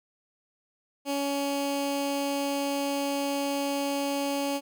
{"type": "tone with notch filter", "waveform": "15% pulse", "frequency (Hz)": 280.7, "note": "C#4", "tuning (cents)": 22, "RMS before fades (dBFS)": -29, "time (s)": [1.05, 4.61], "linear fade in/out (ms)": 50, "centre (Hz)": 1300, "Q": 1.5, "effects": []}